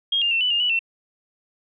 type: tone with pitch steps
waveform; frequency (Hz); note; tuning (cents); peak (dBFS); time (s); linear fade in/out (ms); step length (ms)
sine; 3250 / 2807 / 2698 / 2981 / 2821 / 2950 / 2698; G#7 / F7 / E7 / F#7 / F7 / F#7 / E7; -38 / +8 / +40 / +12 / +17 / -6 / +40; -18; 0.12-0.792; 5; 96
effects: none